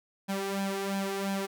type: tone with flanger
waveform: sawtooth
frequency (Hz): 196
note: G3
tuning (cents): 0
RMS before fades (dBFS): -32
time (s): 0.28-1.47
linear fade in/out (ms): 20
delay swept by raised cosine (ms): 1.2 to 2.5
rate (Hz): 2.9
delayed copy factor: +0.7
effects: none